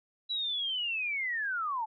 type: linear sweep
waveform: sine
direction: down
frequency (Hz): 3951 to 842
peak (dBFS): -30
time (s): 0.29-1.86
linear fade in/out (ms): 20
effects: none